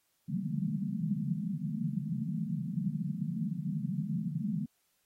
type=band-pass noise; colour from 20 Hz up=pink; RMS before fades=-34 dBFS; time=0.28-4.66 s; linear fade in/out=10 ms; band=140 to 230 Hz; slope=96 dB/octave; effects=white hiss -75 dBFS RMS until 5.05 s + AAC 48 kbps